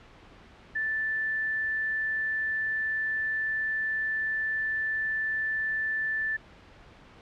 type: tone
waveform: sine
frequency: 1760 Hz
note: A6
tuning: in tune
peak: -26 dBFS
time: 0.75-6.37 s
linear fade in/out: 10 ms
effects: pink hiss -52 dBFS RMS until 7.21 s + low-pass 3000 Hz 12 dB/octave